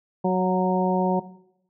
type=harmonic tone with a mistuned harmonic; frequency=185 Hz; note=F#3; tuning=in tune; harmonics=1 / 2 / 3 / 4 / 5; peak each=-22 / -25 / -27 / -28 / -29 dBFS; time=0.24-1.2 s; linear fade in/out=10 ms; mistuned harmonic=4; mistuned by=-19 cents; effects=noise-tail reverb RT60 0.8 s tail -17 dB re dry